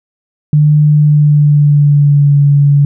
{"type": "tone with pitch glide", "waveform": "sine", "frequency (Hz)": [149.8, 142.95], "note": ["D3", "D3"], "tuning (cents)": [35, -46], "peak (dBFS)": -4, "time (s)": [0.53, 2.85], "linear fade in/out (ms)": 2, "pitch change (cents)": -81, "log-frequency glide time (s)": [0.95, 2.36], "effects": []}